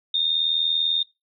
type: tone with amplitude modulation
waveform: sine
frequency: 3659 Hz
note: A#7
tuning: 33 cents flat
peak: -16 dBFS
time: 0.14-1.03 s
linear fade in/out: 5 ms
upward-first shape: sine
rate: 80.1 Hz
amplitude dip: 65%
effects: noise-tail reverb RT60 0.2 s tail -18 dB re dry